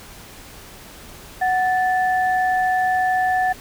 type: tone pair together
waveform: sine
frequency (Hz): 741.1 / 1754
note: F#5 / A6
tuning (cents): +3 / -6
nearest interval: octave + minor third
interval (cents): 1491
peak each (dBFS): -17 / -23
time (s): 1.41-3.53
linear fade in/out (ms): 10
effects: pink hiss -41 dBFS RMS until 3.6 s